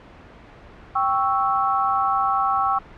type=chord; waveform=sine; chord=C# diminished; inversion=second; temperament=equal; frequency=784 / 1108.7 / 1318.5 Hz; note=G5 / C#6 / E6; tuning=0 / 0 / 0 cents; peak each=-22 dBFS; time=0.95-2.79 s; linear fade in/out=10 ms; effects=pink hiss -44 dBFS RMS until 2.97 s + low-pass 2000 Hz 12 dB/octave

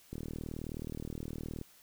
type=click train; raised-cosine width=3 ms; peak=-27 dBFS; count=59; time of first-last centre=0.13-1.613 s; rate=39.1 Hz; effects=white hiss -61 dBFS RMS until 1.82 s

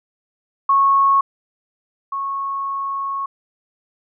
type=tone pair in turn; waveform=sine; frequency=1100 / 1100 Hz; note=C#6 / C#6; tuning=-14 / -14 cents; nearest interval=unison; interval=0 cents; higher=neither; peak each=-11 / -21 dBFS; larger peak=first; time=0.69-1.21 / 2.12-3.26 s; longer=second; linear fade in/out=5 ms; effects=none

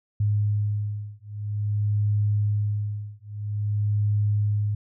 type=beating tone pair; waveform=sine; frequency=103.83 / 104.33 Hz; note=G#2 / G#2; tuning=0 / +8 cents; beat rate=0.5 Hz; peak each=-25 dBFS; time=0.2-4.75 s; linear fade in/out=5 ms; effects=none

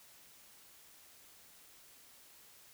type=silence; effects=white hiss -60 dBFS RMS until 2.73 s

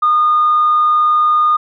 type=tone; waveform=sine; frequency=1223 Hz; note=D#6; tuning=30 cents flat; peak=-8 dBFS; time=0.02-1.57 s; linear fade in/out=10 ms; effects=tanh soft clip ceiling -5 dBFS

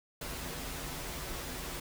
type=noise with comb filter; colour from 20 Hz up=pink; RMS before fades=-40 dBFS; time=0.21-1.8 s; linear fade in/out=5 ms; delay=9.6 ms; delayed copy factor=-0.7; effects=none

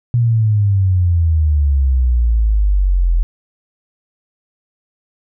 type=exponential sweep; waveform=sine; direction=down; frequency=121.6 to 41.2 Hz; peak=-10 dBFS; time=0.14-3.23 s; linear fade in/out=0 ms; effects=none

